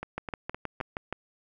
two click trains, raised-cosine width 0.5 ms, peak -20 / -17 dBFS, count 4 / 7, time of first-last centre 0.03-0.803 / 0.18-1.126 s, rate 3.88 / 6.34 Hz, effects none

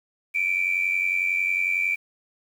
sine tone pair together, 2314 / 2405 Hz, D7 / D7, -26 / +41 cents, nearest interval minor second, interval 67 cents, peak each -22 / -25 dBFS, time 0.34-1.96 s, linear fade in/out 20 ms, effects tanh soft clip ceiling -14 dBFS + 8-bit

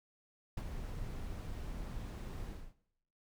brown noise with ADSR envelope, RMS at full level -36 dBFS, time 0.57-2.74 s, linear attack 5 ms, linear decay 46 ms, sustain -6 dB, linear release 280 ms, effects noise-tail reverb RT60 0.7 s tail -17 dB re dry

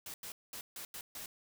white noise bursts at uneven times, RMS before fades -45 dBFS, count 6, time 0.06-0.14 / 0.23-0.32 / 0.53-0.61 / 0.76-0.85 / 0.94-1.01 / 1.15-1.26 s, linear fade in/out 2 ms, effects none

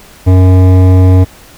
sine tone with hard clipping, 92.5 Hz, F#2, in tune, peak -4 dBFS, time 0.26-1.25 s, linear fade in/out 20 ms, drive 14 dB, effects pink hiss -37 dBFS RMS until 1.57 s

